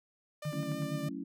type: tone with vibrato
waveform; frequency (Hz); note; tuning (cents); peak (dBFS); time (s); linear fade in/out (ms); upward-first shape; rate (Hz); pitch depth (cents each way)
sawtooth; 597; D5; +28; -37; 0.42-1.09; 5; triangle; 6.3; 17
type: tone with tremolo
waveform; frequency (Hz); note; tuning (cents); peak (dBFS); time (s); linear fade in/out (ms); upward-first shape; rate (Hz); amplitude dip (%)
sine; 151.2; D#3; -49; -31; 0.45-1.09; 5; sine; 8.6; 100
type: clicks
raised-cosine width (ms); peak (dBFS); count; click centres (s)
0.5; -38; 5; 0.452 / 0.53 / 0.631 / 0.718 / 0.823
type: chord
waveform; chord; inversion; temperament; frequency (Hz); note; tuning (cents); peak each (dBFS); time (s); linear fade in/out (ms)
sine; F# minor seventh; none; equal; 185 / 220 / 277.2 / 329.6; F#3 / A3 / C#4 / E4; 0 / 0 / 0 / 0; -44 / -44 / -39 / -45; 0.52-1.24; 10
effects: none